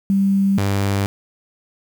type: tone pair in turn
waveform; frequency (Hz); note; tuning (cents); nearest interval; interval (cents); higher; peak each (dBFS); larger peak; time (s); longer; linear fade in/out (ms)
sine / sawtooth; 196 / 99.34; G3 / G2; 0 / +24; octave; 1176; first; -13; neither; 0.1-0.58 / 0.58-1.06; neither; 0
effects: 7-bit